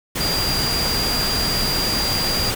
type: tone in noise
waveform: sine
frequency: 4772 Hz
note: D8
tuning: 27 cents sharp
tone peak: -21 dBFS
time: 0.2-2.51 s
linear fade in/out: 10 ms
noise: pink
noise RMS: -23 dBFS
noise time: 0.15-2.55 s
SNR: -1 dB
effects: none